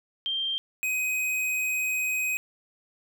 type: tone pair in turn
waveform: sine / square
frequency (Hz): 3168 / 2514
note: G7 / D#7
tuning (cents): +18 / +17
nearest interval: major third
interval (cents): 401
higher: first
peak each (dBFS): -26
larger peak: neither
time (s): 0.26-0.58 / 0.83-2.37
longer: second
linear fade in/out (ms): 0
effects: none